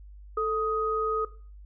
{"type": "tone pair together", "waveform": "sine", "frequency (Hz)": [440, 1252.1], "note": ["A4", "D#6"], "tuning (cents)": [0, 11], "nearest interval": "octave + tritone", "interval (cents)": 1811, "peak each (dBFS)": -27, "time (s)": [0.37, 1.25], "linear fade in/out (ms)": 5, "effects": ["noise-tail reverb RT60 0.4 s tail -17 dB re dry", "added 50 Hz sine -44 dBFS peak until 1.65 s"]}